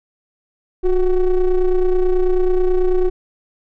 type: ring-modulated tone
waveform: triangle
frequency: 189.6 Hz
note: F#3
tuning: 43 cents sharp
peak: -7 dBFS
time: 0.83-3.1 s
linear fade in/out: 20 ms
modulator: 175 Hz
effects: none